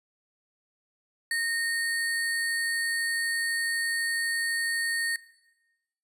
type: tone with sample-and-hold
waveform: sine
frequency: 1846 Hz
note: A#6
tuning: 17 cents flat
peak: -25 dBFS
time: 1.31-5.16 s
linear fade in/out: 2 ms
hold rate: 6300 Hz
effects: noise-tail reverb RT60 1.0 s tail -18 dB re dry + resampled to 32000 Hz